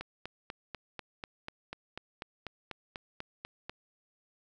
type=click train; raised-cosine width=0.3 ms; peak=-23 dBFS; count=16; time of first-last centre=0.01-3.696 s; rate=4.07 Hz; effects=none